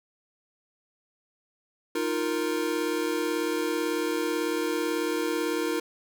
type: chord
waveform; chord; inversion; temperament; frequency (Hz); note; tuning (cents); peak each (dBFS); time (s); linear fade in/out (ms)
square; Eb suspended second; none; equal; 311.1 / 349.2 / 466.2; Eb4 / F4 / Bb4; 0 / 0 / 0; -31; 1.95-5.8; 5
effects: none